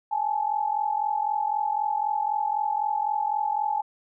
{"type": "tone pair together", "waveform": "sine", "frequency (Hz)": [826, 869.9], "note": ["G#5", "A5"], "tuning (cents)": [-10, -20], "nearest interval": "minor second", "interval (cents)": 90, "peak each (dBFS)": -26, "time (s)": [0.11, 3.82], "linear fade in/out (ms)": 10, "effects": []}